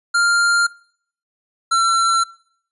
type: tone pair in turn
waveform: square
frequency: 1396.9 / 1352.4 Hz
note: F6 / E6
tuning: 0 / +44 cents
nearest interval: minor second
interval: 56 cents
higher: first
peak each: -14 dBFS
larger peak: neither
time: 0.14-0.67 / 1.71-2.24 s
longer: neither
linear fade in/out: 10 ms
effects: noise-tail reverb RT60 0.6 s tail -23 dB re dry + resampled to 24000 Hz